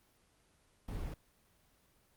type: noise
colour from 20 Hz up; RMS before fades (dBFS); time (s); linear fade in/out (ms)
brown; -40; 0.88-1.14; 5
effects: pink hiss -70 dBFS RMS until 2.16 s + Opus 24 kbps